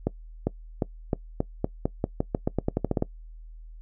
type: accelerating click train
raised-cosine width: 2 ms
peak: -10 dBFS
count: 18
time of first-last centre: 0.07-3.024 s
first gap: 400 ms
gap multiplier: 0.88
effects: noise-tail reverb RT60 0.1 s tail -21 dB re dry + added 40 Hz sine -41 dBFS peak until 3.81 s